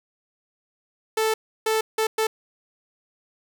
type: tone bursts at uneven times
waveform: sawtooth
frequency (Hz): 439.7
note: A4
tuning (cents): -1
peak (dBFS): -16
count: 4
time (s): 1.17-1.34 / 1.66-1.81 / 1.98-2.07 / 2.18-2.27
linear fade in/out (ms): 5
effects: none